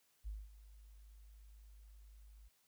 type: tone with ADSR envelope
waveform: sine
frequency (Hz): 52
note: G#1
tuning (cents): +3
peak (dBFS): -40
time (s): 0.24-2.49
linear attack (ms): 31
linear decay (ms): 210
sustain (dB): -16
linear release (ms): 18
effects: white hiss -75 dBFS RMS until 2.67 s